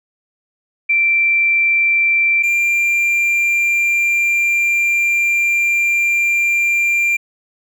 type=tone pair in turn; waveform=sine / triangle; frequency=2349 / 2378 Hz; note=D7 / D7; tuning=0 / +21 cents; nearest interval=unison; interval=21 cents; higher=second; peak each=-11 dBFS; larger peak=neither; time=0.89-2.43 / 2.43-7.17 s; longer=second; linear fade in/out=10 ms; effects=none